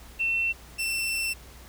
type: tone pair in turn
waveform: sine / sawtooth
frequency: 2699 / 2688 Hz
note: E7 / E7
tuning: +40 / +33 cents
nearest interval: unison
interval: 7 cents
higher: first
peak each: -23 dBFS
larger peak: neither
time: 0.19-0.53 / 0.78-1.34 s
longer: second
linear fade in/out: 20 ms
effects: added 60 Hz sine -48 dBFS peak until 1.68 s + pink hiss -50 dBFS RMS until 1.68 s